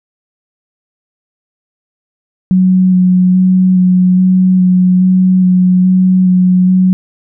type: tone with vibrato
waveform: sine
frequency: 184 Hz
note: F#3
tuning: 9 cents flat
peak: -5 dBFS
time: 2.51-6.93 s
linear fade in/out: 0 ms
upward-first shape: square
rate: 1.2 Hz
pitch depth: 12 cents each way
effects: none